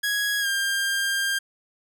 sawtooth tone with pitch glide, 1661.2 to 1599.1 Hz, G#6 to G6, 0 to +34 cents, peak -19 dBFS, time 0.03-1.39 s, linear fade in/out 10 ms, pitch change -66 cents, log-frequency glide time 0.4-0.47 s, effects none

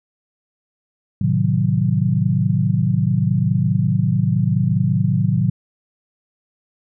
sine chord, A diminished seventh, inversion none, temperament equal, 110 / 130.81 / 155.56 / 185 Hz, A2 / C3 / Eb3 / Gb3, 0 / 0 / 0 / 0 cents, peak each -20 dBFS, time 1.21-5.5 s, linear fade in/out 5 ms, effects none

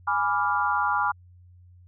sine chord, G# diminished seventh, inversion none, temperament equal, 830.6 / 987.8 / 1174.7 / 1396.9 Hz, G#5 / B5 / D6 / F6, 0 / 0 / 0 / 0 cents, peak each -27 dBFS, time 0.07-1.12 s, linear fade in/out 10 ms, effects added 89 Hz sine -49 dBFS peak until 1.87 s

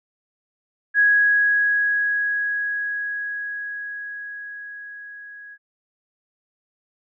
sine tone with level ramp, 1661.2 Hz, G#6, in tune, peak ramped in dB -12 to -38 dBFS, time 0.94-5.58 s, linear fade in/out 50 ms, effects none

